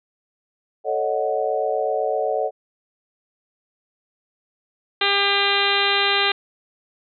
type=chord; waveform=sine; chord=D# half-diminished seventh; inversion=second; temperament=equal; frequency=440 / 554.4 / 622.3 / 740 Hz; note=A4 / C#5 / D#5 / F#5; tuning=0 / 0 / 0 / 0 cents; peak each=-25 dBFS; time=0.84-2.51 s; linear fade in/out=50 ms
type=harmonic tone; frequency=400 Hz; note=G4; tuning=35 cents sharp; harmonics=1 / 2 / 3 / 4 / 5 / 6 / 7 / 8 / 9 / 10; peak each=-26 / -26 / -26 / -26 / -26 / -26 / -26 / -26 / -26 / -26 dBFS; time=5.01-6.32 s; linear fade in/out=5 ms
effects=none